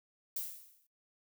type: noise with exponential decay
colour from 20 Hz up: violet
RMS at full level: -35 dBFS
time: 0.36-0.87 s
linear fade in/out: 5 ms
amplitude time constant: 110 ms
effects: noise-tail reverb RT60 0.2 s tail -25 dB re dry